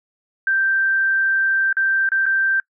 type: tone with dropouts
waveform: sine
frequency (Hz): 1568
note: G6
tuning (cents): 0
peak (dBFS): -15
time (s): 0.47-2.6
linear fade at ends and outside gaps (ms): 2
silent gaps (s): 1.728-1.768 / 2.09-2.118 / 2.257-2.263
effects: noise-tail reverb RT60 0.1 s tail -25 dB re dry